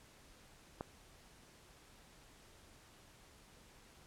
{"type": "click", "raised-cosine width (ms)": 1, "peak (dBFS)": -26, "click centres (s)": 0.809, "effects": ["pink hiss -62 dBFS RMS until 4.06 s", "low-pass 11000 Hz 12 dB/octave"]}